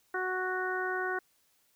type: harmonic tone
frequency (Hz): 370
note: F#4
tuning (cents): 0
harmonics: 1 / 2 / 3 / 4 / 5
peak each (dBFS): -35 / -38 / -39 / -34 / -40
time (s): 0.14-1.19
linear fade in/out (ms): 5
effects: white hiss -70 dBFS RMS until 1.75 s